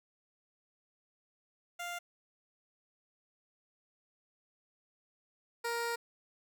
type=tone pair in turn; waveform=15% pulse; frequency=698.5 / 468.6 Hz; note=F5 / A#4; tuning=0 / +9 cents; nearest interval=perfect fifth; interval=691 cents; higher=first; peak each=-32 / -27 dBFS; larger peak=second; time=1.79-1.99 / 5.64-5.96 s; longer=second; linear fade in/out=10 ms; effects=none